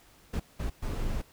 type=noise bursts at uneven times; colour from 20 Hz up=brown; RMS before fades=-31 dBFS; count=3; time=0.33-0.4 / 0.59-0.7 / 0.82-1.22 s; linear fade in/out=10 ms; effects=pink hiss -59 dBFS RMS until 1.32 s